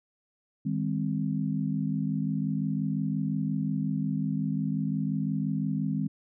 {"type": "chord", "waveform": "sine", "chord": "C minor", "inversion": "first", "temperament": "equal with one note detuned", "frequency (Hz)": [155.56, 201.2, 261.6], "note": ["Eb3", "G3", "C4"], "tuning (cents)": [0, 45, 0], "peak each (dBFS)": [-30, -30, -32], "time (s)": [0.65, 6.08], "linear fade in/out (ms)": 10, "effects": []}